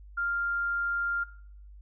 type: tone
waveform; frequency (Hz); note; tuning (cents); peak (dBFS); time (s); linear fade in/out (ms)
sine; 1396.9; F6; 0; -27; 0.17-1.24; 10
effects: noise-tail reverb RT60 0.6 s tail -19 dB re dry + added 50 Hz sine -46 dBFS peak until 1.81 s